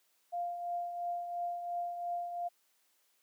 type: tone with tremolo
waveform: sine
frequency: 698.5 Hz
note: F5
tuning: in tune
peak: -32 dBFS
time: 0.32-2.49 s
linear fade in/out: 20 ms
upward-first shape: triangle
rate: 2.9 Hz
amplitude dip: 55%
effects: white hiss -73 dBFS RMS until 3.22 s + high-pass 300 Hz 12 dB/octave